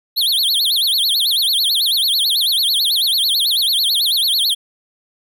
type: tone with vibrato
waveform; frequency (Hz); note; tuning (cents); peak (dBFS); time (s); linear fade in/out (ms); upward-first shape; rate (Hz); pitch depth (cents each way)
square; 3729; A#7; 0; -14; 0.16-4.55; 20; sine; 9.1; 300
effects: none